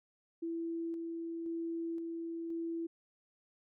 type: tone with tremolo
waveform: sine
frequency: 332.6 Hz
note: E4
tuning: 16 cents sharp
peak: -35 dBFS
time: 0.42-2.87 s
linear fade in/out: 10 ms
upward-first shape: square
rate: 0.96 Hz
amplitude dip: 25%
effects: none